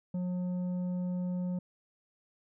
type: tone with tanh clipping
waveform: sine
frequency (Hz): 180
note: F#3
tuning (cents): -47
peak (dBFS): -32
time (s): 0.14-1.59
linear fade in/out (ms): 5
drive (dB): 7
effects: none